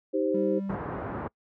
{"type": "chord", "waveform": "sine", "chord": "C minor", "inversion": "first", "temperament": "just", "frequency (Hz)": [314, 392.4, 523.3], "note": ["Eb4", "G4", "C5"], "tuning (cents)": [16, 2, 0], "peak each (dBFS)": -28, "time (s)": [0.13, 0.6], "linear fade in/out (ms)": 20}
{"type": "tone", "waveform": "triangle", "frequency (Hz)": 196, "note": "G3", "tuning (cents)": 0, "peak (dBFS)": -28, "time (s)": [0.34, 0.75], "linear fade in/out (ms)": 5}
{"type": "low-pass noise", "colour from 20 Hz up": "pink", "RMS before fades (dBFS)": -32, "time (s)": [0.69, 1.28], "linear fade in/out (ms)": 5, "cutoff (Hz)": 1400, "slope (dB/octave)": 24}
{"effects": ["noise-tail reverb RT60 0.1 s tail -25 dB re dry", "high-pass 100 Hz 12 dB/octave"]}